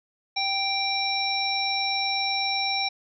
harmonic tone, 784 Hz, G5, in tune, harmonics 1 / 3 / 5 / 7, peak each -29 / -29 / -29 / -29 dBFS, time 0.36-2.89 s, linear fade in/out 10 ms, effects none

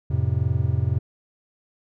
triangle chord, F major, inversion none, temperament just, 87.31 / 109.13 / 130.96 Hz, F2 / A2 / C3, 0 / -14 / +2 cents, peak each -22 dBFS, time 0.1-0.99 s, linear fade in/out 10 ms, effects none

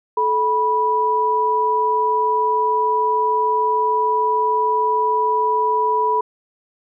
sine tone pair together, 433.3 / 980 Hz, A4 / B5, -27 / -14 cents, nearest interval octave + major second, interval 1413 cents, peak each -21 / -16 dBFS, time 0.17-6.21 s, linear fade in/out 5 ms, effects none

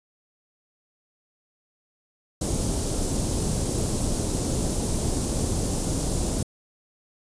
pink band-stop noise, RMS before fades -25 dBFS, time 2.41-6.43 s, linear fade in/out 5 ms, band 500 to 7500 Hz, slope 12 dB/octave, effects resampled to 22050 Hz

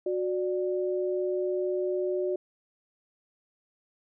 sine tone pair together, 366.7 / 591 Hz, F#4 / D5, -15 / +11 cents, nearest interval minor sixth, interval 826 cents, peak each -27 / -32 dBFS, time 0.06-2.36 s, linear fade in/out 5 ms, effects none

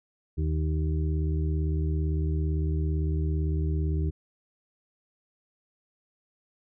harmonic tone, 77.78 Hz, D#2, in tune, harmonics 1 / 2 / 4 / 5, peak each -25 / -31 / -37 / -39 dBFS, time 0.37-4.11 s, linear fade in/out 20 ms, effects none

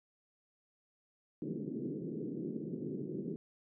white band-pass noise, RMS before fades -40 dBFS, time 1.42-3.36 s, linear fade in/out 0 ms, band 140 to 400 Hz, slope 48 dB/octave, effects none

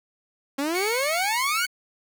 sawtooth exponential sweep, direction up, 268.3 to 1532 Hz, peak -20 dBFS, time 0.58-1.66 s, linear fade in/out 10 ms
sawtooth tone with vibrato, 2210 Hz, C#7, 6 cents flat, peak -24 dBFS, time 0.74-1.67 s, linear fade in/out 20 ms, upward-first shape triangle, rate 2.6 Hz, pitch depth 22 cents each way
effects 7-bit

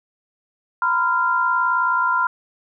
sine tone cluster, 956 / 1015 / 1388 Hz, A#5 / B5 / F6, +43 / +47 / -11 cents, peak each -25 / -20 / -19 dBFS, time 0.82-2.27 s, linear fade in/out 2 ms, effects none

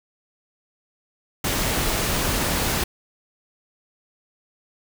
pink noise, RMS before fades -23 dBFS, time 1.44-2.84 s, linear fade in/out 5 ms, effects none

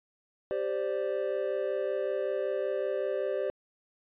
triangle chord, G suspended fourth, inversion none, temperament just, 392 / 522.7 / 588 Hz, G4 / C5 / D5, 0 / -2 / +2 cents, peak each -31 dBFS, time 0.51-3.5 s, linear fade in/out 0 ms, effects resampled to 8000 Hz

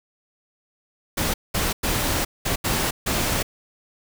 pink noise bursts at uneven times, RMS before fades -23 dBFS, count 6, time 1.17-1.34 / 1.54-1.73 / 1.83-2.25 / 2.45-2.56 / 2.64-2.91 / 3.06-3.43 s, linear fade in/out 10 ms, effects none

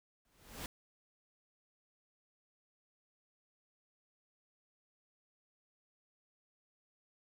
pink noise with exponential growth, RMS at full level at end -40 dBFS, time 0.25-0.66 s, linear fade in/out 1 ms, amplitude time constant 89 ms, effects none

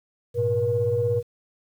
sine tone cluster, 103.7 / 120.4 / 479.1 Hz, G#2 / B2 / A#4, -2 / -44 / +47 cents, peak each -27 / -28 / -21 dBFS, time 0.34-1.23 s, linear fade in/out 50 ms, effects tanh soft clip ceiling -11 dBFS + 9-bit

